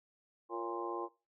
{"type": "harmonic tone with a mistuned harmonic", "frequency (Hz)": 116.3, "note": "A#2", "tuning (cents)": -4, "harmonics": [3, 4, 5, 6, 7, 8, 9], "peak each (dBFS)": [-40, -44, -47, -51, -44, -50, -42], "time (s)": [0.49, 1.09], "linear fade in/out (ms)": 50, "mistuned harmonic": 5, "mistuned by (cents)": -61, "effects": ["noise-tail reverb RT60 0.3 s tail -20 dB re dry"]}